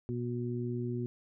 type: harmonic tone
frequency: 121 Hz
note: B2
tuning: 35 cents flat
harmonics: 1 / 2 / 3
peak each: -35 / -37 / -38 dBFS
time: 0.09-1.06 s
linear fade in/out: 0 ms
effects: none